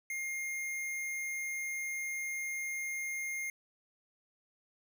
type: tone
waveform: square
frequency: 2125 Hz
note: C7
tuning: 26 cents sharp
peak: -36 dBFS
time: 0.1-3.5 s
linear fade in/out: 2 ms
effects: none